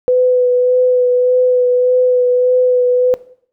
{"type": "tone with vibrato", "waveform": "sine", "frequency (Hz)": 499.6, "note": "B4", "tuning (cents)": 20, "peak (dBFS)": -8, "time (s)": [0.08, 3.14], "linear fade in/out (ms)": 0, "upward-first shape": "sine", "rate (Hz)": 1.7, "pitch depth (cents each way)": 16, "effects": ["noise-tail reverb RT60 0.6 s tail -18 dB re dry"]}